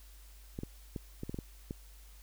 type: clicks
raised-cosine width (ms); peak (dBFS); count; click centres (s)
3; -25; 8; 0.589 / 0.634 / 0.962 / 1.234 / 1.295 / 1.344 / 1.388 / 1.709
effects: added 50 Hz sine -52 dBFS peak until 2.22 s + white hiss -61 dBFS RMS until 2.22 s